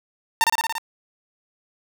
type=tone with echo; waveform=sawtooth; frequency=908 Hz; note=A#5; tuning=46 cents flat; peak=-10 dBFS; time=0.41-0.44 s; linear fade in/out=0 ms; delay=57 ms; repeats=6; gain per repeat=-2 dB; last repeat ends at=0.782 s; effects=none